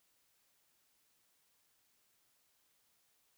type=silence; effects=white hiss -75 dBFS RMS until 3.37 s